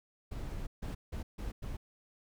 brown noise bursts at uneven times, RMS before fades -39 dBFS, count 5, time 0.31-0.67 / 0.82-0.95 / 1.12-1.23 / 1.38-1.52 / 1.62-1.77 s, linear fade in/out 10 ms, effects none

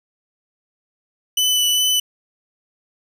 sawtooth tone with vibrato, 2989 Hz, F#7, 17 cents sharp, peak -12 dBFS, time 1.37-2 s, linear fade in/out 5 ms, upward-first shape triangle, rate 2.5 Hz, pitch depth 14 cents each way, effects none

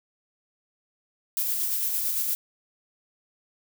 violet noise with tremolo, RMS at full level -26 dBFS, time 1.37-2.35 s, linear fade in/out 0 ms, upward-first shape square, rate 8.8 Hz, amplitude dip 25%, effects none

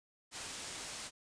white low-pass noise, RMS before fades -45 dBFS, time 0.31-1.11 s, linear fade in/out 50 ms, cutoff 9200 Hz, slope 24 dB/octave, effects resampled to 22050 Hz

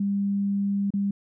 sine tone with dropouts, 199.8 Hz, G3, 33 cents sharp, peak -22 dBFS, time 0-1.11 s, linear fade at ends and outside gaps 5 ms, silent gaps 0.905-0.937 s, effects none

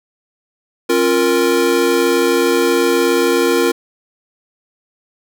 square chord, Bb minor, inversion first, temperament equal with one note detuned, 270.2 / 349.2 / 466.2 Hz, Db4 / F4 / Bb4, -44 / 0 / 0 cents, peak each -20 / -16 / -16 dBFS, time 0.89-3.72 s, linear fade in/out 10 ms, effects none

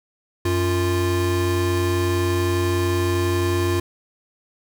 square tone pair together, 92.49 / 349.2 Hz, F#2 / F4, 0 / 0 cents, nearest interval octave + major seventh, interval 2300 cents, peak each -22 dBFS, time 0.45-3.8 s, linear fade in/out 5 ms, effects none

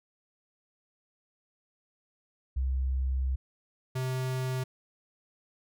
sine / square tone pair in turn, 65.41 / 129.35 Hz, C2 / C3, 0 / -19 cents, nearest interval octave, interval 1181 cents, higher second, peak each -26 / -30 dBFS, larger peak first, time 2.56-3.36 / 3.95-4.64 s, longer first, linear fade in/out 10 ms, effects none

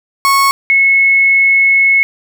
35% pulse / sine tone pair in turn, 1102 / 2189 Hz, C#6 / C#7, -11 / -22 cents, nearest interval octave, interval 1189 cents, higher second, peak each -6 dBFS, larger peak neither, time 0.25-0.51 / 0.7-2.03 s, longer second, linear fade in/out 0 ms, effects none

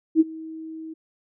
sine tone with ADSR envelope, 319.8 Hz, D#4, 48 cents sharp, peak -10 dBFS, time 0.15-0.94 s, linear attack 52 ms, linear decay 29 ms, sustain -23 dB, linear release 13 ms, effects none

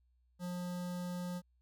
square tone with notch filter, 178.1 Hz, F3, 34 cents sharp, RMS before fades -40 dBFS, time 0.39-1.42 s, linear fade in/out 50 ms, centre 2300 Hz, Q 1.5, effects added 61 Hz sine -69 dBFS peak until 1.61 s

